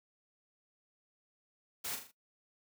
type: noise with echo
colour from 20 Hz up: white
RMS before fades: -39 dBFS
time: 1.84-1.96 s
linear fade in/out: 10 ms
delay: 39 ms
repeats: 4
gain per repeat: -6 dB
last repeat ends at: 2.116 s
effects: noise-tail reverb RT60 0.1 s tail -17 dB re dry + high-pass 80 Hz 12 dB/octave